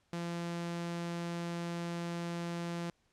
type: tone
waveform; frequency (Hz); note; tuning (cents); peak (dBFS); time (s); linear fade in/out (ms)
sawtooth; 171.1; F3; -35; -32; 0.13-2.9; 2
effects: pink hiss -74 dBFS RMS until 3.12 s + low-pass 8000 Hz 12 dB/octave